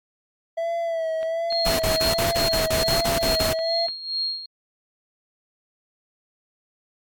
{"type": "tone with vibrato", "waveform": "triangle", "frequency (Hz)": 659.3, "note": "E5", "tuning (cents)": 0, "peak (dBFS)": -21, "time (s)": [0.57, 3.87], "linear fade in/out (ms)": 10, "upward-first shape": "sine", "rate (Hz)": 1.3, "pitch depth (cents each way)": 46}
{"type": "click train", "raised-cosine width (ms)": 0.3, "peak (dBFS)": -24, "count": 10, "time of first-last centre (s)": [1.23, 3.885], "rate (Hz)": 3.39}
{"type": "tone with tremolo", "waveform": "sine", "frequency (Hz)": 4254, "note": "C8", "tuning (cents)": 28, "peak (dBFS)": -22, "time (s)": [1.5, 4.46], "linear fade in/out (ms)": 5, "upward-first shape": "sine", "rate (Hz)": 2.3, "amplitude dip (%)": 75}
{"type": "noise bursts", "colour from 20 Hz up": "pink", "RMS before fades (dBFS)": -25, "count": 11, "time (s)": [1.66, 3.53], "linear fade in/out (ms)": 2, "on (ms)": 130, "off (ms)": 44}
{"effects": ["AAC 64 kbps"]}